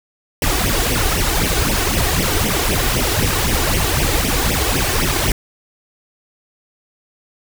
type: noise with flanger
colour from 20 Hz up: pink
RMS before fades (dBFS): -17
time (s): 0.42-5.32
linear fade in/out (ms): 2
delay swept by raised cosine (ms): 0.34 to 2.74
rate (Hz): 3.9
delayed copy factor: +0.85
effects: none